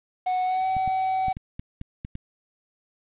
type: tone with pitch glide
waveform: triangle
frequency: 737 to 756.8 Hz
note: F#5 to F#5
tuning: -7 to +39 cents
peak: -20 dBFS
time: 0.26-1.33 s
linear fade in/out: 10 ms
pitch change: +46 cents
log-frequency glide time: 0.44-0.67 s
type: clicks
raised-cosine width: 5 ms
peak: -22 dBFS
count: 8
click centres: 0.767 / 0.877 / 1.283 / 1.369 / 1.595 / 1.814 / 2.049 / 2.154 s
effects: resampled to 8000 Hz + 8-bit